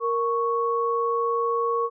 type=tone pair together; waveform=sine; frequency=466.2 / 1108.8 Hz; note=A#4 / C#6; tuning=0 / 0 cents; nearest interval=octave + minor third; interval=1500 cents; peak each=-24 / -24 dBFS; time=0-1.9 s; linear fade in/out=50 ms; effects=none